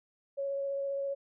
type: tone with vibrato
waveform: sine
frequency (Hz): 554.4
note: C#5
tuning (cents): 0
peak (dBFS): -31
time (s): 0.37-1.15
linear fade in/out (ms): 20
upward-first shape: triangle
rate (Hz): 15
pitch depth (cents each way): 12
effects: none